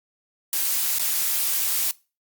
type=noise with dropouts; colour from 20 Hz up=blue; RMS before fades=-23 dBFS; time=0.53-1.91 s; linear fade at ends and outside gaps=1 ms; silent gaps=0.985-0.995 s; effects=noise-tail reverb RT60 0.3 s tail -22 dB re dry + Opus 48 kbps